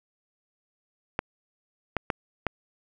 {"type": "clicks", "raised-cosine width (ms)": 0.5, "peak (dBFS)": -10, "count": 4, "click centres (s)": [1.191, 1.967, 2.102, 2.467], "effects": []}